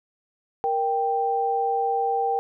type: tone pair together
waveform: sine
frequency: 467.7 / 785 Hz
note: A#4 / G5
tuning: +6 / +2 cents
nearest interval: major sixth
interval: 896 cents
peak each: -26 / -22 dBFS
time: 0.64-2.39 s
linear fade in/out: 0 ms
effects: none